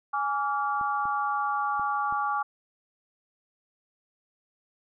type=chord; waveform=sine; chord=D diminished; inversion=second; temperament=equal with one note detuned; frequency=830.6 / 1152.5 / 1396.9 Hz; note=Ab5 / D6 / F6; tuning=0 / -33 / 0 cents; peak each=-29 / -28 / -33 dBFS; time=0.13-2.43 s; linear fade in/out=10 ms
type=clicks; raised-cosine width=3 ms; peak=-33 dBFS; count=4; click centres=0.812 / 1.055 / 1.796 / 2.125 s
effects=none